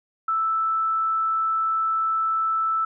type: tone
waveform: sine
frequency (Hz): 1318.5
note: E6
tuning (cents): 0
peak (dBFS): -20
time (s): 0.28-2.85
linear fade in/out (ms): 5
effects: none